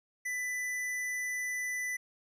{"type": "tone with hard clipping", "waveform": "sine", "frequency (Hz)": 1992, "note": "B6", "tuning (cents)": 14, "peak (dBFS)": -34, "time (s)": [0.25, 1.97], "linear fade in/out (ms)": 10, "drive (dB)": 15, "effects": ["resampled to 32000 Hz"]}